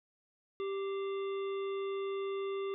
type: harmonic tone with a mistuned harmonic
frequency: 392 Hz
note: G4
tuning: in tune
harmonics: 1 / 3 / 5 / 7 / 9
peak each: -34 / -45 / -53 / -55 / -54 dBFS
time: 0.6-2.74 s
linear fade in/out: 0 ms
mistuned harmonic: 5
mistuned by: +94 cents
effects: none